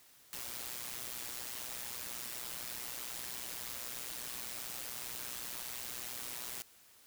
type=noise with amplitude modulation; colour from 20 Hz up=white; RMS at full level=-40 dBFS; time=0.33-6.62 s; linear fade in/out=0 ms; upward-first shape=sine; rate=122 Hz; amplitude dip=70%; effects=white hiss -62 dBFS RMS until 7.06 s